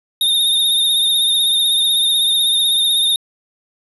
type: tone with vibrato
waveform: square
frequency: 3677 Hz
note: A#7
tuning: 24 cents flat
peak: -13 dBFS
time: 0.21-3.16 s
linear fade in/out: 2 ms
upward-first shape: triangle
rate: 16 Hz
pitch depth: 54 cents each way
effects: resampled to 32000 Hz